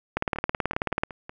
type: two click trains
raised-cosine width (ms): 0.5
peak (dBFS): -22 / -9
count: 6 / 17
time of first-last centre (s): 0.36-1.295 / 0.17-1.035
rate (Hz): 5.35 / 18.5
effects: none